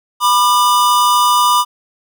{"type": "tone pair together", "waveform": "square", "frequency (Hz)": [986, 1198.6], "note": ["B5", "D6"], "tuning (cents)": [-3, 35], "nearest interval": "minor third", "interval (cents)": 338, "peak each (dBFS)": -13, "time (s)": [0.2, 1.65], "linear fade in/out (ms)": 50, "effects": []}